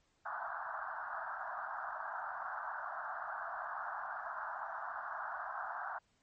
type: band-pass noise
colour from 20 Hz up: white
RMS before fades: -42 dBFS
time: 0.25-5.99 s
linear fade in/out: 10 ms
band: 650 to 1600 Hz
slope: 96 dB/octave
effects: pink hiss -75 dBFS RMS until 6.22 s + MP3 32 kbps